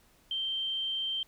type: tone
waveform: sine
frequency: 3136 Hz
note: G7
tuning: in tune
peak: -30 dBFS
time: 0.31-1.23 s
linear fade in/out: 2 ms
effects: pink hiss -64 dBFS RMS until 1.27 s